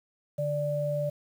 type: tone pair together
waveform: sine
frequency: 146.82 / 587.3 Hz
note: D3 / D5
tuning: 0 / 0 cents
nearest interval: 2 octaves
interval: 2400 cents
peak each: -31 / -28 dBFS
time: 0.38-1.1 s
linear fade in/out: 10 ms
effects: 9-bit